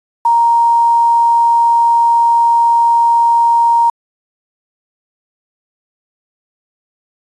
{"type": "tone with quantisation", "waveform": "sine", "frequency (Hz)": 934, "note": "A#5", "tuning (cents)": 3, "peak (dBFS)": -7, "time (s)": [0.25, 3.9], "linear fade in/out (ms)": 5, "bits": 6, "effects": ["resampled to 24000 Hz"]}